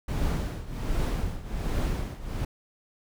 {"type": "noise with tremolo", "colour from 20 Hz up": "brown", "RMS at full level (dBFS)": -25, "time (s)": [0.08, 2.45], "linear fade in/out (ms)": 5, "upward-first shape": "triangle", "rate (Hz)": 1.3, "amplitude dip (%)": 85, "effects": []}